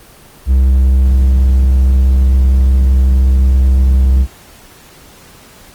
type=tone; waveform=triangle; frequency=65.41 Hz; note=C2; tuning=in tune; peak=-4 dBFS; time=0.46-4.27 s; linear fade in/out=50 ms; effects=pink hiss -40 dBFS RMS until 5.74 s + Opus 24 kbps